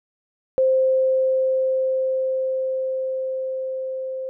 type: tone with level ramp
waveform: sine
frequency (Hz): 523.3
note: C5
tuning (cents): 0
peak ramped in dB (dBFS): -14 to -26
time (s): 0.58-4.29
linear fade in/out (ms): 0
effects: none